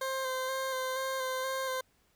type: tone with vibrato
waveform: 20% pulse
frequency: 523.3 Hz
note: C5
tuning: in tune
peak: -27 dBFS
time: 0.01-1.81 s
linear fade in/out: 5 ms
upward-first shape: square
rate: 2.1 Hz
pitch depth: 18 cents each way
effects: pink hiss -70 dBFS RMS until 2.15 s